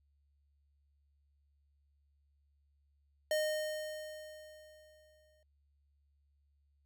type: tone with exponential decay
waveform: square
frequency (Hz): 615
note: D#5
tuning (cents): -20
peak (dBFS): -30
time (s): 3.31-5.43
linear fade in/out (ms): 2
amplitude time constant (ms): 460
effects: added 71 Hz sine -70 dBFS peak until 6.85 s